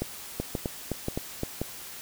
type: two click trains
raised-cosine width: 2 ms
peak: -15 / -15 dBFS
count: 5 / 4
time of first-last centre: 0.4-1.434 / 0.02-1.616 s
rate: 3.87 / 1.88 Hz
effects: white hiss -42 dBFS RMS until 2.01 s